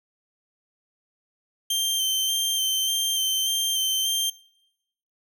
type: tone with vibrato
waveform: sawtooth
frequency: 3136 Hz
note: G7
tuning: in tune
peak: -19 dBFS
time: 1.7-4.3 s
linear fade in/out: 5 ms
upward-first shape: square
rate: 1.7 Hz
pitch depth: 17 cents each way
effects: noise-tail reverb RT60 0.9 s tail -24 dB re dry